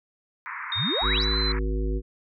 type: band-pass noise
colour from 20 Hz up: pink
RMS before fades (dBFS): -35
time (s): 0.46-1.59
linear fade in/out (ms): 0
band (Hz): 950 to 2300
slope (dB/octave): 96
type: tone with pitch glide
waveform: sine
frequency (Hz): 3694 to 4052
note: A#7 to B7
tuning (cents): -16 to +44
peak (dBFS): -25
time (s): 0.72-1.52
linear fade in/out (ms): 2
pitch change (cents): +160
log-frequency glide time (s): 0.92-1.38
type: exponential sweep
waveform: sine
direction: up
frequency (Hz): 77.78 to 6272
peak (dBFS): -26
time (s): 0.75-1.25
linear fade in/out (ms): 50
type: harmonic tone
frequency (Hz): 52.7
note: G#1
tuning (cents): +26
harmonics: 1 / 3 / 5 / 7 / 9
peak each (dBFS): -24 / -37 / -35 / -33 / -39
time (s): 1.01-2.02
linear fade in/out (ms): 50
effects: none